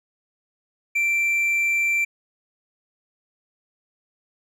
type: tone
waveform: triangle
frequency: 2349 Hz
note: D7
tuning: in tune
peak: -17 dBFS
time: 0.95-2.05 s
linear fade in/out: 10 ms
effects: none